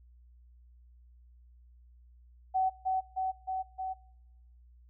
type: tone with echo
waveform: sine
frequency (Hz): 755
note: F#5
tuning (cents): +35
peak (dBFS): -25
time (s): 2.54-2.7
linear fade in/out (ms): 20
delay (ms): 310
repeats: 4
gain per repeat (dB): -2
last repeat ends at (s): 3.94
effects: noise-tail reverb RT60 1.0 s tail -26 dB re dry + added 60 Hz sine -55 dBFS peak until 4.89 s